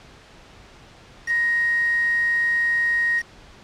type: tone with quantisation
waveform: sine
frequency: 1874 Hz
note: A#6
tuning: 9 cents sharp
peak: -18 dBFS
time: 1.26-3.23 s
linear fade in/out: 50 ms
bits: 5
effects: pink hiss -47 dBFS RMS until 3.63 s + low-pass 5000 Hz 12 dB/octave